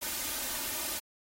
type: noise with comb filter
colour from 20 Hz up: white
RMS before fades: -35 dBFS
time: 0.01-1 s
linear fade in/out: 20 ms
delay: 3.3 ms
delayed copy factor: +0.65
effects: AAC 48 kbps